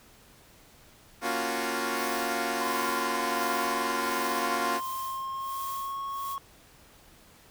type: chord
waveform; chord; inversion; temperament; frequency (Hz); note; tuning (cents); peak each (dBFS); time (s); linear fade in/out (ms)
10% pulse; Gb major seventh; first; equal; 233.1 / 277.2 / 349.2 / 370; Bb3 / Db4 / F4 / Gb4; 0 / 0 / 0 / 0; -26 / -26 / -24 / -27; 1.21-4.81; 50
type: noise with tremolo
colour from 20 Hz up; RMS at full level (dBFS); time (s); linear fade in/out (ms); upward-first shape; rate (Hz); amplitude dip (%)
blue; -41; 1.92-6.37; 50; sine; 1.4; 90
type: tone with pitch glide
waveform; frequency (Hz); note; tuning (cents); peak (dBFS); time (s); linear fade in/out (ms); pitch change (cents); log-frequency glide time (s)
triangle; 1025 to 1098.6; C6 to C#6; -36 to -16; -30; 2.61-6.38; 0; +120; 4.2-6.02
effects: pink hiss -56 dBFS RMS until 7.5 s

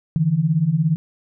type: beating tone pair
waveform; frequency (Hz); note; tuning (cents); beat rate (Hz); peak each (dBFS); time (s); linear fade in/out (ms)
sine; 146.83 / 163.83; D3 / E3; 0 / -10; 17; -20 / -17; 0.16-0.96; 0
effects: none

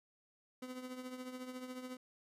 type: tone with tremolo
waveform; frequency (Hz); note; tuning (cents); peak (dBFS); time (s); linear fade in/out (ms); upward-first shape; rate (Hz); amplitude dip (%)
30% pulse; 253.9; B3; +48; -39; 0.62-1.97; 5; triangle; 14; 65
effects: resampled to 32000 Hz

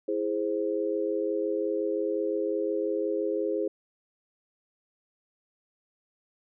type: chord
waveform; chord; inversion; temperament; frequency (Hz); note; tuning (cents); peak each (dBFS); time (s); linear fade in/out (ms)
sine; E augmented; none; equal; 329.6 / 415.3 / 523.3; E4 / G#4 / B#4; 0 / 0 / 0; -31 / -29 / -31; 0.08-3.68; 5
effects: none

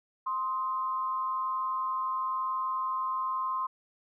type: tone pair together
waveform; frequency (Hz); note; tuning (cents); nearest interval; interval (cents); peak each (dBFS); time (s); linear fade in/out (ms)
sine; 1046.5 / 1258.1; C6 / D#6; 0 / +19; minor third; 319; -29 / -37; 0.26-3.67; 10
effects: none

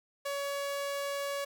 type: tone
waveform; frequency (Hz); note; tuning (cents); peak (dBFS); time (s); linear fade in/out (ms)
sawtooth; 563; C#5; +27; -29; 0.25-1.45; 10
effects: none

